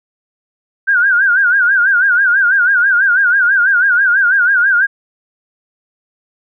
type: tone with vibrato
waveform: sine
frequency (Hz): 1515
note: F#6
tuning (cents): +40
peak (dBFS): -8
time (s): 0.87-4.87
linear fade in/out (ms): 20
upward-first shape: sine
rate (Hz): 6.1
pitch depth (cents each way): 130
effects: none